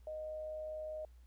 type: tone with amplitude modulation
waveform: sine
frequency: 620 Hz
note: D#5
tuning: 6 cents flat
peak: -39 dBFS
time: 0.07-1.05 s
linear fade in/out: 2 ms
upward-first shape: sine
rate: 125 Hz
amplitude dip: 25%
effects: added 60 Hz sine -56 dBFS peak until 1.26 s + pink hiss -75 dBFS RMS until 1.26 s